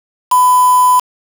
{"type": "tone with quantisation", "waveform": "sine", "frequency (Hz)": 1000, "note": "B5", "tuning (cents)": 21, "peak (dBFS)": -6, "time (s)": [0.31, 1], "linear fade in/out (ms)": 10, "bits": 3, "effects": []}